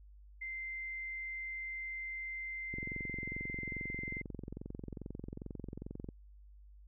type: tone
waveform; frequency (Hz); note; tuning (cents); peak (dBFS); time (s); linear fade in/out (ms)
sine; 2083; C7; -8; -39; 0.41-4.22; 10
type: click train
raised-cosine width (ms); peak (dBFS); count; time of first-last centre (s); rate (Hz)
3; -30; 76; 2.74-6.088; 22.4
effects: added 50 Hz sine -54 dBFS peak until 6.87 s